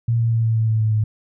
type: tone with pitch steps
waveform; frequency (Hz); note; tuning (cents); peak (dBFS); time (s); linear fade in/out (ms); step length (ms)
sine; 116.54 / 115.27 / 114.01 / 112.77 / 111.53 / 110.32 / 109.11 / 107.92; A#2 / A#2 / A#2 / A2 / A2 / A2 / A2 / A2; 0 / -19 / -38 / +43 / +24 / +5 / -14 / -33; -15; 0.08-1.04; 5; 120
effects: none